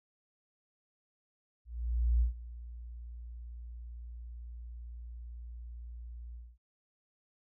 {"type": "tone with ADSR envelope", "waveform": "sine", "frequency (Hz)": 58.9, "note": "A#1", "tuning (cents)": 19, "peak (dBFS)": -23, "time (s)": [1.65, 6.58], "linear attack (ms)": 560, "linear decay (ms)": 120, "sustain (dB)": -19, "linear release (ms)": 230, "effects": []}